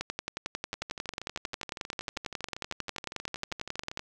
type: two click trains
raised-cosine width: 0.2 ms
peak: -21 / -15 dBFS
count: 42 / 45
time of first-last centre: 0.74-3.994 / 0.01-3.974 s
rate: 12.6 / 11.1 Hz
effects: none